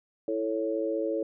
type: chord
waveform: sine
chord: A major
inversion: second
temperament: equal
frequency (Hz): 329.6 / 440 / 554.4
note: E4 / A4 / C#5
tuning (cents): 0 / 0 / 0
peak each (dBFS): -31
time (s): 0.28-1.23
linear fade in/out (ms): 2
effects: none